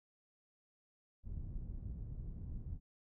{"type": "low-pass noise", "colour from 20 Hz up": "pink", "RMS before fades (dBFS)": -44, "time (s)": [1.23, 2.8], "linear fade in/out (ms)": 50, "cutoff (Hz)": 120, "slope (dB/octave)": 12, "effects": []}